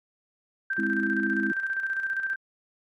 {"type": "tone with tremolo", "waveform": "sine", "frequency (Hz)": 1568, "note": "G6", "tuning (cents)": 0, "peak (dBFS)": -24, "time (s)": [0.7, 2.36], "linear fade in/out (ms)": 5, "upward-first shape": "square", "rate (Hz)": 15, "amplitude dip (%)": 50}
{"type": "chord", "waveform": "sine", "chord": "Ab augmented", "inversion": "none", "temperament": "equal", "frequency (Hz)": [207.7, 261.6, 329.6], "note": ["Ab3", "C4", "E4"], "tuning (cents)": [0, 0, 0], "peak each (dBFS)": [-29, -31, -29], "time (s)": [0.78, 1.52], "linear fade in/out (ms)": 5}
{"effects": ["MP3 64 kbps"]}